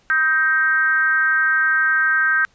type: tone with frequency modulation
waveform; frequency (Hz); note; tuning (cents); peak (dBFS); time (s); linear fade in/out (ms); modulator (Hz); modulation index
sine; 1568; G6; 0; -14; 0.1-2.45; 0; 297; 0.7
effects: pink hiss -58 dBFS RMS until 2.54 s + resampled to 16000 Hz